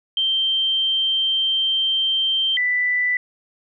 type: tone pair in turn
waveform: sine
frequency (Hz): 3140 / 1983.1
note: G7 / B6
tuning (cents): +2 / +7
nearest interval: minor sixth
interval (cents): 795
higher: first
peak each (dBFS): -17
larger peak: neither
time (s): 0.17-2.57 / 2.57-3.17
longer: first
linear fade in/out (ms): 2
effects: none